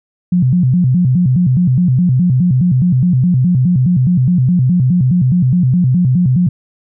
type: tone with vibrato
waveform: sine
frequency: 151.1 Hz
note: D3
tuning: 50 cents sharp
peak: -8 dBFS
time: 0.32-6.49 s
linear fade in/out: 5 ms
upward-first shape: square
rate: 4.8 Hz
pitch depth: 290 cents each way
effects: none